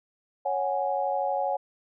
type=chord; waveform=sine; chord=C# suspended fourth; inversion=none; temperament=just; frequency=554.4 / 739.2 / 831.5 Hz; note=C#5 / F#5 / G#5; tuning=0 / -2 / +2 cents; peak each=-29 dBFS; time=0.45-1.57 s; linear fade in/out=10 ms; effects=none